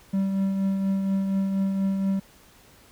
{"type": "tone with tremolo", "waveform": "triangle", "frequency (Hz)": 194.1, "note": "G3", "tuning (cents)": -17, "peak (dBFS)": -18, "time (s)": [0.13, 2.2], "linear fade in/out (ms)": 10, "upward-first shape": "triangle", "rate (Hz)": 4.2, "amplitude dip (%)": 40, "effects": ["pink hiss -54 dBFS RMS until 2.91 s"]}